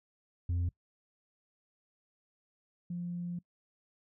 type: tone pair in turn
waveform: sine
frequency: 87.31 / 174.62 Hz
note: F2 / F3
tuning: 0 / 0 cents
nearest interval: octave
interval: 1200 cents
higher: second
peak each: -26 / -34 dBFS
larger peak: first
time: 0.49-0.69 / 2.9-3.39 s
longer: second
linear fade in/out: 5 ms
effects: noise-tail reverb RT60 0.1 s tail -23 dB re dry + tanh soft clip ceiling -28 dBFS